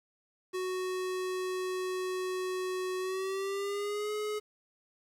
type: tone with pitch glide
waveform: square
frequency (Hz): 370 to 422.6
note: F#4 to G#4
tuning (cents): 0 to +30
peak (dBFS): -33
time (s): 0.53-4.4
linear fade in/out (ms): 20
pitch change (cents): +230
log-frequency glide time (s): 2.98-4.12
effects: low-pass 12000 Hz 12 dB/octave + 10-bit